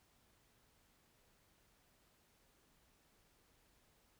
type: silence
effects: pink hiss -73 dBFS RMS until 4.19 s